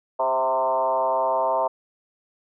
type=tone with frequency modulation; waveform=sine; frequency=784 Hz; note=G5; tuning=in tune; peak=-19 dBFS; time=0.19-1.68 s; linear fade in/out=10 ms; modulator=129 Hz; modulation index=2; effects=none